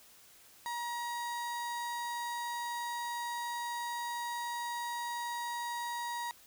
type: tone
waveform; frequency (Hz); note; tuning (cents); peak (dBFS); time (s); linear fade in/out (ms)
35% pulse; 951; A#5; +34; -34; 0.66-6.31; 0
effects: white hiss -59 dBFS RMS until 6.46 s